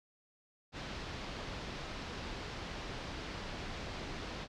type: low-pass noise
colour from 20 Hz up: pink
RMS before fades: -43 dBFS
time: 0.72-4.48 s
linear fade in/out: 50 ms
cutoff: 5100 Hz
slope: 24 dB/octave
effects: none